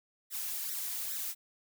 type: noise with flanger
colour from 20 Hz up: blue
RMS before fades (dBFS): -37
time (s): 0.3-1.35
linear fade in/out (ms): 50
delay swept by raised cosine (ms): 0.51 to 3.01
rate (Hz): 2.4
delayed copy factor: +0.85
effects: none